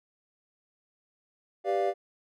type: chord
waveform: triangle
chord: G dominant seventh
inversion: none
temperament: equal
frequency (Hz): 392 / 493.9 / 587.3 / 698.5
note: G4 / B4 / D5 / F5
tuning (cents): 0 / 0 / 0 / 0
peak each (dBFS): -27 / -33 / -29 / -27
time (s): 1.64-1.94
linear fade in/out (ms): 50
effects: none